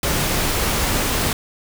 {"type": "noise", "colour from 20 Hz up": "pink", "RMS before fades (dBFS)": -20, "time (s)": [0.03, 1.33], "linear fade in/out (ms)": 2, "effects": []}